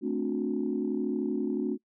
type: chord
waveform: sine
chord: D dominant seventh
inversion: second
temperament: equal with one note detuned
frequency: 220 / 261.6 / 293.7 / 364.1 Hz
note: A3 / C4 / D4 / F#4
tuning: 0 / 0 / 0 / -28 cents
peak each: -32 dBFS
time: 0.01-1.78 s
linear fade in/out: 50 ms
effects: noise-tail reverb RT60 0.1 s tail -24 dB re dry + tanh soft clip ceiling -18 dBFS